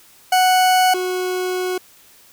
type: tone pair in turn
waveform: 40% pulse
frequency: 740 / 366.8 Hz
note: F#5 / F#4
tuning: 0 / -15 cents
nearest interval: octave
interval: 1215 cents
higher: first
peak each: -11 / -19 dBFS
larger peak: first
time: 0.32-0.94 / 0.94-1.78 s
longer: second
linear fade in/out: 5 ms
effects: white hiss -49 dBFS RMS until 2.32 s